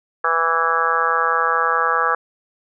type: harmonic tone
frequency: 164.81 Hz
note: E3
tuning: in tune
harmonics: 3 / 4 / 5 / 6 / 7 / 8 / 9 / 10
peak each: -25 / -31 / -26 / -28 / -20 / -21 / -27 / -23 dBFS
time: 0.24-2.15 s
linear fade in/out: 5 ms
effects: none